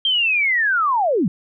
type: linear sweep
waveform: sine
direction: down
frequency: 3200 to 147.7 Hz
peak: -15 dBFS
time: 0.05-1.28 s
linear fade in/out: 2 ms
effects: none